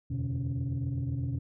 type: tone cluster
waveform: sine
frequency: 82.7 / 90.6 / 125.8 / 145.1 / 279.7 Hz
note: E2 / F#2 / B2 / D3 / C#4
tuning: +6 / -36 / +32 / -21 / +16 cents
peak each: -37 / -38 / -30 / -37 / -38 dBFS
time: 0.1-1.39 s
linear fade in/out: 10 ms
effects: tanh soft clip ceiling -24 dBFS